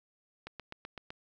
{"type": "click train", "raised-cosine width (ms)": 0.3, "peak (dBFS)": -26, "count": 6, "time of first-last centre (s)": [0.47, 1.105], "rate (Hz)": 7.88, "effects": []}